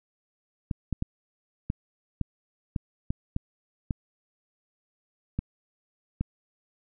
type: clicks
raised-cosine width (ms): 5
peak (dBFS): -15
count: 11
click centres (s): 0.712 / 0.927 / 1.024 / 1.701 / 2.213 / 2.762 / 3.105 / 3.364 / 3.908 / 5.39 / 6.21
effects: none